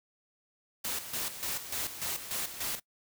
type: noise with tremolo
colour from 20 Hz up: white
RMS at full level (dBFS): -34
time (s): 0.84-2.8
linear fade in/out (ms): 10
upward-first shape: square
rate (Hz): 3.4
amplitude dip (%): 65
effects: noise-tail reverb RT60 0.1 s tail -22 dB re dry